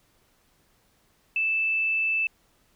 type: tone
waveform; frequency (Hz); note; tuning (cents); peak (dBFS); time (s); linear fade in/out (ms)
sine; 2637; E7; 0; -22; 1.36-2.27; 2
effects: pink hiss -65 dBFS RMS until 2.75 s